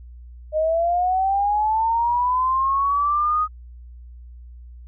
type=linear sweep; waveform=sine; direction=up; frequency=611 to 1254 Hz; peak=-17 dBFS; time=0.52-3.48 s; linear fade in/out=50 ms; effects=added 60 Hz sine -38 dBFS peak until 4.87 s